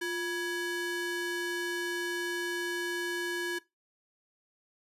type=ring-modulated tone; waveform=square; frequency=659.3 Hz; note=E5; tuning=in tune; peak=-29 dBFS; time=0.01-3.59 s; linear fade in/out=10 ms; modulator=1010 Hz; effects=noise-tail reverb RT60 0.2 s tail -19 dB re dry + resampled to 32000 Hz